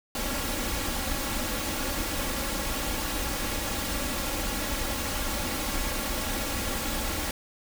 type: noise with comb filter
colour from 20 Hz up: pink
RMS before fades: -30 dBFS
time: 0.15-7.31 s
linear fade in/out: 2 ms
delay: 3.6 ms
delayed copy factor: +0.6
effects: none